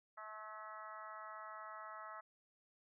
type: harmonic tone with a mistuned harmonic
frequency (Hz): 215.9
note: A3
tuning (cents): -33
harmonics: 3 / 4 / 5 / 6 / 7 / 8 / 9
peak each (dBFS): -56 / -57 / -54 / -51 / -63 / -60 / -60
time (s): 0.17-2.21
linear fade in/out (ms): 10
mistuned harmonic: 8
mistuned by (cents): -35
effects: none

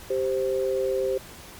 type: tone pair together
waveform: sine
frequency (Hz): 390.8 / 523.3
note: G4 / C5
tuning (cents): -5 / 0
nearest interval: perfect fourth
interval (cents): 505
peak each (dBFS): -25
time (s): 0.1-1.18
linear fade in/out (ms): 5
effects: pink hiss -44 dBFS RMS until 1.59 s + MP3 96 kbps

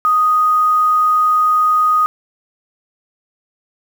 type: tone with quantisation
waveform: sine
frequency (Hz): 1244.5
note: D#6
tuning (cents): 0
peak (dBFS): -10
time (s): 0.05-2.06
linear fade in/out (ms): 0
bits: 6
effects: none

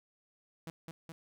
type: tone with echo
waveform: sawtooth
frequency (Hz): 163.7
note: E3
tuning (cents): -12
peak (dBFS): -37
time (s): 0.67-0.7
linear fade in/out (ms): 0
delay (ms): 210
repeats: 2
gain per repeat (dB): -2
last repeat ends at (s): 1.12
effects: none

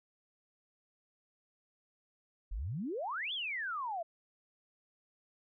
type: exponential two-way sweep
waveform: sine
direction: up then down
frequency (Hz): 38.89 to 3520 to 643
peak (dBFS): -35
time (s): 2.51-4.03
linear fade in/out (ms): 10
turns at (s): 3.33
effects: none

